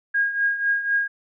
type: tone with tremolo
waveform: sine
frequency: 1631 Hz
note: G#6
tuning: 32 cents flat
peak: -16 dBFS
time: 0.14-1.08 s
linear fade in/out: 10 ms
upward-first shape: triangle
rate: 4 Hz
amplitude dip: 75%
effects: none